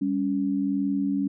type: tone pair together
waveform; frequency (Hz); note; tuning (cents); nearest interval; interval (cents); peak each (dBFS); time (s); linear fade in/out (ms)
sine; 198.23 / 280; G3 / C#4; +20 / +18; tritone; 598; -27 / -24; 0.01-1.28; 10
effects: none